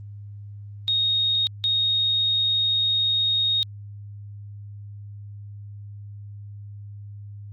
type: tone bursts at uneven times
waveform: sine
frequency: 3729 Hz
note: A#7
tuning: in tune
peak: -19 dBFS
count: 2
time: 0.88-1.47 / 1.64-3.63 s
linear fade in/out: 0 ms
effects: added 102 Hz sine -36 dBFS peak until 7.52 s + Opus 32 kbps